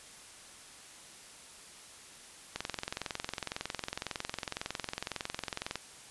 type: click train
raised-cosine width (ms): 0.2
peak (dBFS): -17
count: 71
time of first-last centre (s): 2.56-5.756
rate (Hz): 21.9
effects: white hiss -52 dBFS RMS until 6.1 s + resampled to 24000 Hz